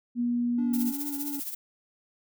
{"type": "tone", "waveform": "sine", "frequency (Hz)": 240.5, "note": "B3", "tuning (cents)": -46, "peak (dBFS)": -24, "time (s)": [0.15, 0.93], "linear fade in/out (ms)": 50}
{"type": "tone with vibrato", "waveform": "triangle", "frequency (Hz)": 286.1, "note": "D4", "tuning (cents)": -45, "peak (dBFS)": -31, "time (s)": [0.58, 1.4], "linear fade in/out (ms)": 5, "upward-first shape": "sine", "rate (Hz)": 4.7, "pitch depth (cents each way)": 26}
{"type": "noise with tremolo", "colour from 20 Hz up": "violet", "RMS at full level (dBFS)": -32, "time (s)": [0.73, 1.55], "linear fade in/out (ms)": 10, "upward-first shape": "triangle", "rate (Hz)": 15, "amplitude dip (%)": 75}
{"effects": []}